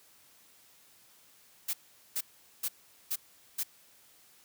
blue noise bursts, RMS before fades -32 dBFS, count 5, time 1.68-3.635 s, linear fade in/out 10 ms, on 55 ms, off 420 ms, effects white hiss -61 dBFS RMS until 4.44 s + high-pass 60 Hz 12 dB/octave

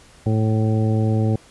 harmonic tone, 109.6 Hz, A2, 6 cents flat, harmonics 1 / 2 / 3 / 4 / 5 / 7, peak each -17 / -23 / -27 / -29 / -31 / -34 dBFS, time 0.26-1.36 s, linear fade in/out 5 ms, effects pink hiss -49 dBFS RMS until 1.5 s + resampled to 24000 Hz

